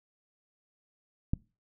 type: click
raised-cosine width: 5 ms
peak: -15 dBFS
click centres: 1.335 s
effects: noise-tail reverb RT60 0.3 s tail -23 dB re dry